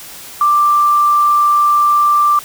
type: tone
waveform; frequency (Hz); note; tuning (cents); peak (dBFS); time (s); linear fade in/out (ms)
sine; 1179; D6; +6; -8; 0.41-2.39; 2
effects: white hiss -33 dBFS RMS until 2.44 s